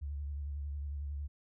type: tone with vibrato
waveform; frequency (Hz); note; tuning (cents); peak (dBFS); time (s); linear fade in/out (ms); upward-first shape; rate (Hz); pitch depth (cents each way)
sine; 71.8; D2; -39; -36; 0.01-1.28; 20; sine; 11; 51
effects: none